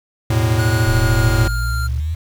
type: chord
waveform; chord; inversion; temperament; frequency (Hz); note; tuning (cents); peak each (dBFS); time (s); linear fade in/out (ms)
square; E suspended fourth; none; equal; 82.41 / 110 / 123.47; E2 / A2 / B2; 0 / 0 / 0; -22 / -16 / -22; 0.3-1.48; 5
type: tone with pitch glide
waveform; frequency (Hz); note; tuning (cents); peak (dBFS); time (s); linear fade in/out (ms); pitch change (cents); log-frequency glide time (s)
square; 1454 to 1390.7; F#6 to F6; -31 to -8; -25; 0.58-1.88; 20; -77; 0.81-1.73
type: exponential sweep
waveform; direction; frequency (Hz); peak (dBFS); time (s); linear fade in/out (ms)
sine; up; 32.7 to 83.5; -18; 0.87-2.15; 10
type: tone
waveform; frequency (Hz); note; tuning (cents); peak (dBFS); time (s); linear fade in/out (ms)
sine; 116.54; A#2; 0; -24; 1.22-2; 5
effects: 7-bit